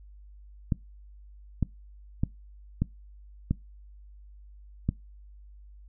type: clicks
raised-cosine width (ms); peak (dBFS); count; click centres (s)
5; -12; 6; 0.722 / 1.627 / 2.235 / 2.82 / 3.51 / 4.89
effects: noise-tail reverb RT60 0.2 s tail -22 dB re dry + added 50 Hz sine -47 dBFS peak until 5.88 s